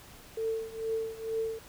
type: tone with tremolo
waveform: sine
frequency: 447.2 Hz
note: A4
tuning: 28 cents sharp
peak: -27 dBFS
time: 0.37-1.59 s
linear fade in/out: 5 ms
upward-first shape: triangle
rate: 2.2 Hz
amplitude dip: 90%
effects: pink hiss -52 dBFS RMS until 1.68 s